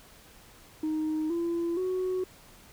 sine tone with pitch steps, 311.1 / 339.3 / 370 Hz, D#4 / F4 / F#4, 0 / -50 / 0 cents, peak -25 dBFS, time 0.83-2.24 s, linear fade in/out 5 ms, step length 470 ms, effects tanh soft clip ceiling -25 dBFS + pink hiss -54 dBFS RMS until 2.72 s

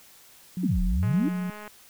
sine tone with tremolo, 181.5 Hz, F#3, 33 cents flat, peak -26 dBFS, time 0.57-1.5 s, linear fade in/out 2 ms, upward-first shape sine, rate 1.7 Hz, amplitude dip 25%
sine exponential two-way sweep, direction down then up, 328.7 to 33.92 to 328.7 Hz, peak -22 dBFS, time 0.63-1.29 s, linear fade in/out 10 ms, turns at 0.82 s
click train, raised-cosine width 0.5 ms, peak -27 dBFS, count 137, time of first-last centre 1.03-1.678 s, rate 210 Hz
effects white hiss -53 dBFS RMS until 1.89 s

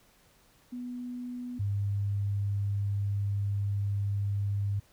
sine tone pair in turn, 246.3 / 100.72 Hz, B3 / G2, -5 / +47 cents, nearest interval octave + minor third, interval 1548 cents, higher first, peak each -35 / -27 dBFS, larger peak second, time 0.72-1.59 / 1.59-4.8 s, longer second, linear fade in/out 10 ms, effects pink hiss -63 dBFS RMS until 4.92 s

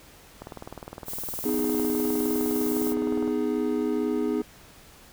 click train, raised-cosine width 1 ms, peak -23 dBFS, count 57, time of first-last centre 0.42-3.277 s, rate 19.6 Hz
violet noise, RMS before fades -34 dBFS, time 1.05-2.95 s, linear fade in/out 50 ms
triangle chord, G# minor, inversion first, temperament just, 249.2 / 311.5 / 415.3 Hz, B3 / D#4 / G#4, +16 / +2 / 0 cents, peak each -26 dBFS, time 1.45-4.42 s, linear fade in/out 5 ms
effects pink hiss -51 dBFS RMS until 5.12 s

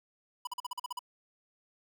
square tone bursts, 987.8 Hz, B5, in tune, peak -35 dBFS, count 9, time 0.45-0.992 s, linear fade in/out 5 ms, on 22 ms, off 43 ms, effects none

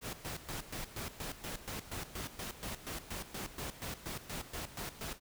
pink noise with tremolo, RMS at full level -41 dBFS, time 0.01-5.2 s, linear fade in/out 50 ms, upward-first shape square, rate 4.2 Hz, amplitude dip 75%, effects none

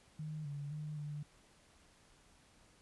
sine tone with pitch steps, 154.1 / 143.6 / 151.6 / 147.9 Hz, D#3 / D3 / D#3 / D3, -16 / -39 / -45 / +13 cents, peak -40 dBFS, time 0.19-1.23 s, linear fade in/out 5 ms, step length 260 ms, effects pink hiss -66 dBFS RMS until 2.81 s + resampled to 24000 Hz

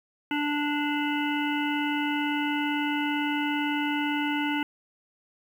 harmonic tone, 293.7 Hz, D4, in tune, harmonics 1 / 3 / 5 / 7 / 9 / 10, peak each -27 / -32 / -34 / -35 / -37 / -37 dBFS, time 0.31-4.63 s, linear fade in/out 2 ms, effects 9-bit

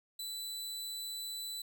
sawtooth tone, 3985 Hz, B7, 15 cents sharp, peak -36 dBFS, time 0.19-1.62 s, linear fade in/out 5 ms, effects none

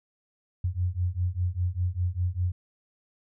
sine beating tone pair, 87.31 / 92.31 Hz, F2 / F#2, 0 / -4 cents, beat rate 5 Hz, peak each -28 dBFS, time 0.64-2.52 s, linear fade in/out 5 ms, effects none

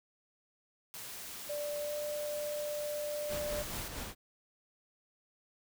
white noise, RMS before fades -45 dBFS, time 0.94-3.88 s, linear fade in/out 0 ms
sine tone with pitch glide, 587.3 to 592.8 Hz, D5 to D5, 0 to +16 cents, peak -35 dBFS, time 1.49-3.63 s, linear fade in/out 10 ms, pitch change +16 cents, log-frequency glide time 1.79-1.95 s
pink noise with tremolo, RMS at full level -40 dBFS, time 3.28-4.15 s, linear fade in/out 50 ms, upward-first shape sine, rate 4.5 Hz, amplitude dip 40%
effects none

